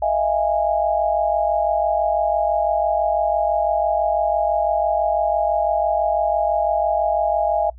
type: tone cluster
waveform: sine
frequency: 631 / 677 / 826 Hz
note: D#5 / E5 / G#5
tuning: +24 / +46 / -10 cents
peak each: -21 dBFS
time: 0.02-7.7 s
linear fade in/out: 5 ms
effects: noise-tail reverb RT60 0.1 s tail -23 dB re dry + added 60 Hz sine -38 dBFS peak until 7.78 s